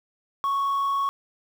sine tone with frequency modulation, 1108.7 Hz, C#6, in tune, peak -19 dBFS, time 0.44-1.09 s, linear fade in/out 0 ms, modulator 38.5 Hz, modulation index 0.28, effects tanh soft clip ceiling -21 dBFS + 8-bit

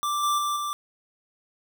square tone with level steps, 1176 Hz, D6, 2 cents sharp, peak -25 / -22 / -25 / -28 dBFS, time 0.03-0.73 s, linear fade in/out 0 ms, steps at 0.23 / 0.38 / 0.56 s, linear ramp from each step 5 ms, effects none

